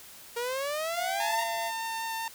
sawtooth exponential sweep, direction up, 466.2 to 946 Hz, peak -26 dBFS, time 0.36-1.44 s, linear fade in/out 10 ms
square tone, 680 Hz, F5, 46 cents flat, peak -34 dBFS, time 0.92-1.72 s, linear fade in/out 50 ms
sawtooth tone with vibrato, 904 Hz, A5, 47 cents sharp, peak -28 dBFS, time 1.2-2.28 s, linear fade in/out 2 ms, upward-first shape triangle, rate 5 Hz, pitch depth 9 cents each way
effects white hiss -49 dBFS RMS until 2.34 s

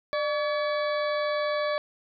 harmonic tone with a mistuned harmonic, 569 Hz, C#5, 45 cents sharp, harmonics 1 / 2 / 3 / 4 / 6 / 7 / 8, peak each -26 / -32 / -36 / -38 / -42 / -43 / -44 dBFS, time 0.13-1.78 s, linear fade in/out 0 ms, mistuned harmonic 1, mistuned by +85 cents, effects none

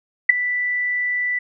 sine tone with ADSR envelope, 1976 Hz, B6, in tune, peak -3 dBFS, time 0.29-1.39 s, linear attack 8 ms, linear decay 8 ms, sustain -16 dB, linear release 8 ms, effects none

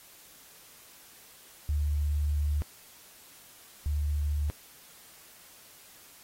sine tone pair in turn, 73.8 / 73.8 Hz, D2 / D2, +9 / +9 cents, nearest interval unison, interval 0 cents, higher neither, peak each -25 / -26 dBFS, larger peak first, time 1.69-2.62 / 3.86-4.5 s, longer first, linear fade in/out 0 ms, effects white hiss -54 dBFS RMS until 6.23 s + AAC 48 kbps

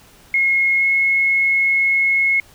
sine tone with pitch glide, 2160 to 2174 Hz, C#7 to C#7, -45 to -34 cents, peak -13 dBFS, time 0.34-2.4 s, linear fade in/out 2 ms, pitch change +11 cents, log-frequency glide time 0.78-0.84 s, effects pink hiss -48 dBFS RMS until 2.54 s

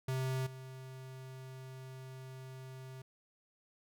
square tone with level steps, 130.81 Hz, C3, in tune, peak -34 / -47 dBFS, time 0.08-3.02 s, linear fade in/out 5 ms, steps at 0.46 s, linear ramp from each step 10 ms, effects none

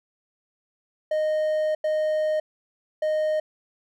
triangle tone bursts at uneven times, 618 Hz, D#5, 12 cents flat, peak -19 dBFS, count 3, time 1.11-1.75 / 1.84-2.4 / 3.02-3.4 s, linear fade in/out 5 ms, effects none

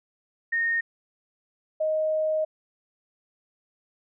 sine tone pair in turn, 1845 / 624.5 Hz, A#6 / D#5, -18 / +6 cents, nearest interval octave + perfect fifth, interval 1876 cents, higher first, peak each -22 dBFS, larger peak neither, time 0.52-0.81 / 1.8-2.45 s, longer second, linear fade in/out 10 ms, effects none

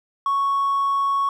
triangle tone, 1108.7 Hz, C#6, in tune, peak -15 dBFS, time 0.26-1.29 s, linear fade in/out 2 ms, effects tanh soft clip ceiling -14 dBFS

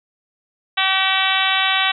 harmonic tone, 382.3 Hz, G4, 43 cents flat, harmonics 2 / 3 / 4 / 5 / 6 / 7 / 8 / 9 / 10, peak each -24 / -24 / -24 / -24 / -24 / -24 / -24 / -24 / -24 dBFS, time 0.77-1.92 s, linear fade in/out 10 ms, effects none

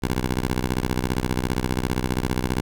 10% pulse ring-modulated tone, 62.8 Hz, B1, 30 cents sharp, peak -11 dBFS, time 0.02-2.61 s, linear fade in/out 10 ms, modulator 38.9 Hz, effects none

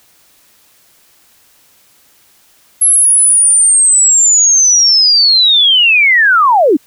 sine linear sweep, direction down, 11175 to 250 Hz, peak -5 dBFS, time 2.81-6.77 s, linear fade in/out 10 ms, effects white hiss -49 dBFS RMS until 6.86 s

